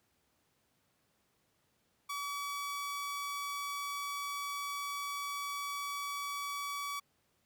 sawtooth tone, 1141 Hz, C#6, 50 cents sharp, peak -33 dBFS, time 2.09-7 s, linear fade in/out 10 ms, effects pink hiss -75 dBFS RMS until 7.45 s + high-pass 80 Hz 12 dB/octave

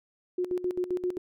sine tone with tremolo, 361.1 Hz, F#4, 42 cents flat, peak -25 dBFS, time 0.38-1.18 s, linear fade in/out 5 ms, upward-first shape square, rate 7.6 Hz, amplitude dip 75%, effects none

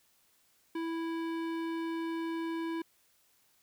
sine tone with hard clipping, 329.6 Hz, E4, in tune, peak -35 dBFS, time 0.75-2.82 s, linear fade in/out 5 ms, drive 16 dB, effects white hiss -69 dBFS RMS until 3.62 s

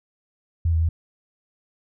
sine tone with pitch steps, 83.5 / 81 / 82.1 Hz, E2 / E2 / E2, +23 / -30 / -6 cents, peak -17 dBFS, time 0.65-0.89 s, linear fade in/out 5 ms, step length 80 ms, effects none

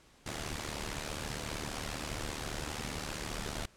pink noise with amplitude modulation, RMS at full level -35 dBFS, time 0.26-3.66 s, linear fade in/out 5 ms, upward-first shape sine, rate 75 Hz, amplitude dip 80%, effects pink hiss -62 dBFS RMS until 3.76 s + low-pass 9000 Hz 12 dB/octave

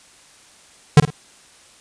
square tone with echo, 148.7 Hz, D3, 22 cents sharp, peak -5 dBFS, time 0.97-1 s, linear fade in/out 2 ms, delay 52 ms, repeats 2, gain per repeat -11 dB, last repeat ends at 1.104 s, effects white hiss -49 dBFS RMS until 1.8 s + resampled to 22050 Hz

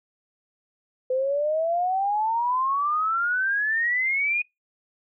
sine exponential sweep, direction up, 506 to 2473 Hz, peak -21 dBFS, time 1.1-4.42 s, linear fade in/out 5 ms, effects noise-tail reverb RT60 0.2 s tail -25 dB re dry

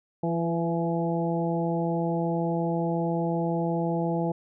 harmonic tone with a mistuned harmonic, 168.3 Hz, E3, 36 cents sharp, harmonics 1 / 2 / 3 / 4 / 5, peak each -27 / -30 / -32 / -33 / -34 dBFS, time 0.23-4.32 s, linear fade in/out 5 ms, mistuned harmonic 3, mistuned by -19 cents, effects none

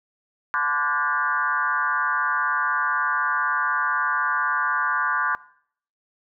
sine tone with frequency modulation, 1309 Hz, E6, 13 cents flat, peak -20 dBFS, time 0.54-5.35 s, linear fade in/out 0 ms, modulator 144 Hz, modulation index 2.4, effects noise-tail reverb RT60 0.6 s tail -20 dB re dry

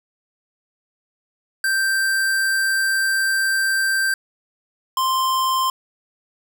square tone pair in turn, 1568 / 1046.5 Hz, G6 / C6, 0 / 0 cents, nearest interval perfect fifth, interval 700 cents, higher first, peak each -18 dBFS, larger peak neither, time 1.64-4.14 / 4.97-5.7 s, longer first, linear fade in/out 2 ms, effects none

